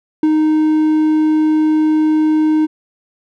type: tone with ADSR envelope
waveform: triangle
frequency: 310 Hz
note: D#4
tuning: 6 cents flat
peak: -6 dBFS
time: 0.23-2.67 s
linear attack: 3 ms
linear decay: 43 ms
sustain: -2 dB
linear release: 26 ms
effects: none